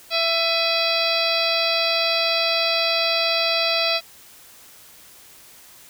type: harmonic tone with a mistuned harmonic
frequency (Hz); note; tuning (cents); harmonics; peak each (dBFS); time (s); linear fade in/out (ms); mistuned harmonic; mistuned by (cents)
666; E5; +18; 1 / 2 / 3 / 4 / 5 / 6 / 7 / 8; -24 / -29 / -32 / -25 / -28 / -25 / -25 / -32; 0.1-4.01; 50; 4; -97
effects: white hiss -47 dBFS RMS until 5.89 s